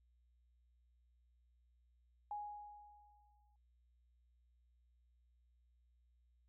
sine tone with exponential decay, 830 Hz, G#5, 1 cent flat, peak -40 dBFS, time 2.31-3.56 s, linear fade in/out 2 ms, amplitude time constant 270 ms, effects added 60 Hz sine -70 dBFS peak until 6.48 s

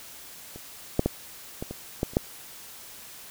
clicks, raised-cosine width 2 ms, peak -27 / -7 / -9 / -18 / -21 / -11 / -30 / -7 dBFS, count 8, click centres 0.56 / 0.994 / 1.06 / 1.625 / 1.71 / 2.031 / 2.135 / 2.169 s, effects white hiss -45 dBFS RMS until 3.3 s

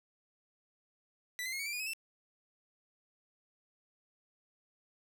sawtooth tone with pitch steps, 1978 / 2064 / 2155 / 2249 / 2347 / 2449 / 2556 / 2668 Hz, B6 / C7 / C#7 / C#7 / D7 / D#7 / D#7 / E7, +2 / -24 / -49 / +24 / -2 / -28 / +46 / +20 cents, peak -33 dBFS, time 1.39-1.934 s, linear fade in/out 0 ms, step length 68 ms, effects none

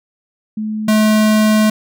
sine / square tone pair in turn, 215.2 / 215.2 Hz, A3 / A3, -38 / -38 cents, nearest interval unison, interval 0 cents, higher neither, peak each -18 / -10 dBFS, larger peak second, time 0.57-0.88 / 0.88-1.7 s, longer second, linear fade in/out 5 ms, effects none

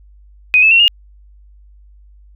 sine tone with pitch steps, 2500 / 2609 / 2723 / 2842 Hz, D#7 / E7 / F7 / F7, +8 / -18 / -44 / +30 cents, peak -6 dBFS, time 0.54-0.88 s, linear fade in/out 0 ms, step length 85 ms, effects added 50 Hz sine -41 dBFS peak until 2.35 s

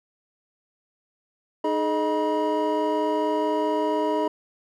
triangle tone cluster, 306.8 / 422.6 / 619 / 965 Hz, D#4 / G#4 / D#5 / B5, -24 / +30 / -9 / -40 cents, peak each -25 dBFS, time 1.64-4.28 s, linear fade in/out 5 ms, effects none

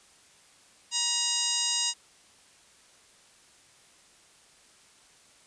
harmonic tone with a mistuned harmonic, 950 Hz, A#5, 33 cents sharp, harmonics 1 / 2 / 3 / 4 / 5 / 6 / 7 / 8 / 9, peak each -41 / -43 / -33 / -33 / -32 / -38 / -31 / -35 / -38 dBFS, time 0.91-1.94 s, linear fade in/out 50 ms, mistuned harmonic 5, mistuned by +69 cents, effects white hiss -58 dBFS RMS until 5.46 s + resampled to 22050 Hz

